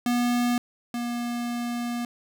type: tone pair in turn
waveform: square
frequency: 242.4 / 239.2 Hz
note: B3 / A#3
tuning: -32 / +45 cents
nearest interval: unison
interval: 23 cents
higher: first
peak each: -22 / -28 dBFS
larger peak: first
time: 0.06-0.58 / 0.94-2.05 s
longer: second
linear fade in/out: 2 ms
effects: none